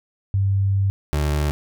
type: tone pair in turn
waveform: sine / 30% pulse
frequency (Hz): 98 / 74.06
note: G2 / D2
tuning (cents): 0 / +15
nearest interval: perfect fourth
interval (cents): 485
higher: first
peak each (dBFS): -16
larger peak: neither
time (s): 0.34-0.9 / 1.13-1.51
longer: first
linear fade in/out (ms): 0
effects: none